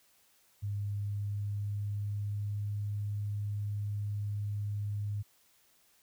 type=tone with pitch glide; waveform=sine; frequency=101.8 to 103.04 Hz; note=G#2 to G#2; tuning=-34 to -13 cents; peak=-32 dBFS; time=0.62-5.23 s; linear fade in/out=20 ms; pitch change=+21 cents; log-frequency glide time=0.75-2.79 s; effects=white hiss -67 dBFS RMS until 6.02 s